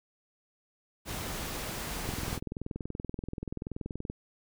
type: noise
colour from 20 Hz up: pink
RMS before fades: -37 dBFS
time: 1.05-2.4 s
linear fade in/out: 50 ms
type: click train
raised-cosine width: 3 ms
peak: -23 dBFS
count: 43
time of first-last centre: 2.09-4.1 s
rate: 20.9 Hz
effects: none